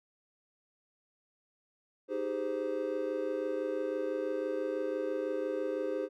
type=chord; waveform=triangle; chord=Ab major seventh; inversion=second; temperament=just; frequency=311.5 / 389.3 / 415.3 / 519.1 Hz; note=Eb4 / G4 / Ab4 / C5; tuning=+2 / -12 / 0 / -14 cents; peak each=-37 / -36 / -36 / -33 dBFS; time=2.08-6.09 s; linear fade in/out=50 ms; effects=none